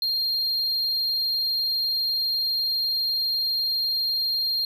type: tone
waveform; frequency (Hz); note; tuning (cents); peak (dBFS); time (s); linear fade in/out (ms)
triangle; 4208; C8; +9; -21; 0.02-4.65; 2
effects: none